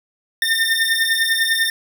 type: beating tone pair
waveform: 25% pulse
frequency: 1807 / 1817 Hz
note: A6 / A#6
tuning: +46 / -45 cents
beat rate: 10 Hz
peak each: -15 dBFS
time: 0.42-1.7 s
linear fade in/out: 2 ms
effects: none